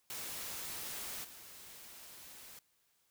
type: noise with level steps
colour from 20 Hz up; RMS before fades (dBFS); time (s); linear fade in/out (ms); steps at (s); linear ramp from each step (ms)
white; -43 / -53; 0.1-2.59; 2; 1.23; 20
effects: white hiss -75 dBFS RMS until 3.1 s